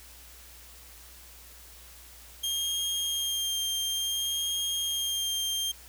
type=tone with vibrato; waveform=sawtooth; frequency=3211 Hz; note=G7; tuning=41 cents sharp; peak=-25 dBFS; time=2.43-5.72 s; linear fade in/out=10 ms; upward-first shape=sine; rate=0.57 Hz; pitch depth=15 cents each way; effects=added 60 Hz sine -53 dBFS peak until 5.88 s + white hiss -51 dBFS RMS until 5.88 s